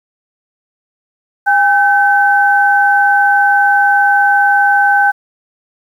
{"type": "tone pair together", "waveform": "sine", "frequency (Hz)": [808.9, 1534], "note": ["G#5", "G6"], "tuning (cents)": [-46, -38], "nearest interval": "major seventh", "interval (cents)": 1108, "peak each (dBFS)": -10, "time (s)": [1.46, 5.12], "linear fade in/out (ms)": 20, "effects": ["7-bit"]}